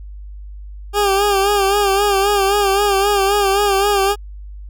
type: tone with vibrato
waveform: 20% pulse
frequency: 400 Hz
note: G4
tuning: 35 cents sharp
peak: -8 dBFS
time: 0.93-4.16 s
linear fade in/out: 50 ms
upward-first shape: sine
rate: 3.8 Hz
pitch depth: 60 cents each way
effects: added 50 Hz sine -30 dBFS peak until 4.69 s